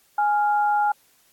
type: tone pair together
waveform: sine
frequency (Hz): 831.4 / 1396.9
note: G#5 / F6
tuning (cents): +2 / 0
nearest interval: major sixth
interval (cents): 898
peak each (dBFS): -18 / -27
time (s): 0.18-0.92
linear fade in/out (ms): 5
effects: white hiss -60 dBFS RMS until 1.32 s + AAC 64 kbps